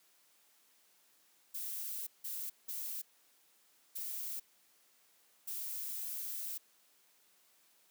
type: noise bursts at uneven times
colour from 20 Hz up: violet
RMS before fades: -41 dBFS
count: 5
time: 1.54-2.07 / 2.24-2.5 / 2.68-3.02 / 3.95-4.4 / 5.47-6.58 s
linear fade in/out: 10 ms
effects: white hiss -69 dBFS RMS until 7.9 s + high-pass 200 Hz 12 dB/octave